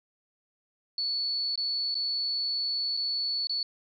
sine tone with dropouts, 4435 Hz, C#8, in tune, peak -27 dBFS, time 0.98-3.63 s, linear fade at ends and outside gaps 2 ms, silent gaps 1.557-1.576 / 1.944-1.952 / 2.968-2.972 / 3.471-3.495 s, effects none

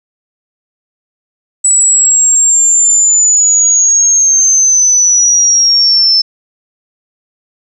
sine linear sweep, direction down, 7902 to 5274 Hz, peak -5 dBFS, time 1.64-6.22 s, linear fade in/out 10 ms, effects none

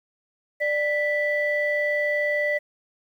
sine tone pair together, 592.4 / 1975.5 Hz, D5 / B6, +15 / 0 cents, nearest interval octave + major sixth, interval 2085 cents, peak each -23 dBFS, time 0.6-2.59 s, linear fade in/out 20 ms, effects tanh soft clip ceiling -14 dBFS + 9-bit

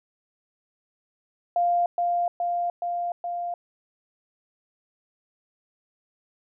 sine tone with echo, 698.5 Hz, F5, in tune, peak -19 dBFS, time 1.56-1.86 s, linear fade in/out 2 ms, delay 420 ms, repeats 4, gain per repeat -2 dB, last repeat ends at 3.54 s, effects none

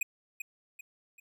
square tone with echo, 2489 Hz, D#7, in tune, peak -28 dBFS, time 0.01-0.03 s, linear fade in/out 5 ms, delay 390 ms, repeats 3, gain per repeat -8 dB, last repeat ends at 1.2 s, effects none

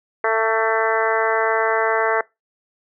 harmonic tone with a mistuned harmonic, 222.7 Hz, A3, 21 cents sharp, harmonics 2 / 3 / 4 / 5 / 6 / 7 / 8 / 9, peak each -21 / -23 / -24 / -25 / -26 / -26 / -27 / -28 dBFS, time 0.24-2.21 s, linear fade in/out 2 ms, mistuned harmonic 5, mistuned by +16 cents, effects noise-tail reverb RT60 0.2 s tail -22 dB re dry

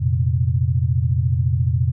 sine chord, F suspended fourth, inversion none, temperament equal, 87.31 / 116.54 / 130.81 Hz, F2 / Bb2 / C3, 0 / 0 / 0 cents, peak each -20 dBFS, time 0-1.92 s, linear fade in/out 20 ms, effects none

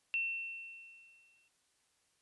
sine tone with exponential decay, 2700 Hz, E7, 41 cents sharp, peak -30 dBFS, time 0.14-1.48 s, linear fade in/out 0 ms, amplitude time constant 290 ms, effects white hiss -75 dBFS RMS until 2.21 s + resampled to 24000 Hz

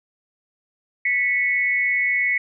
sine tone pair together, 1970.1 / 2207 Hz, B6 / C#7, -5 / -8 cents, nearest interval major second, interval 197 cents, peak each -21 / -20 dBFS, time 1.05-2.38 s, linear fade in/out 5 ms, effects none

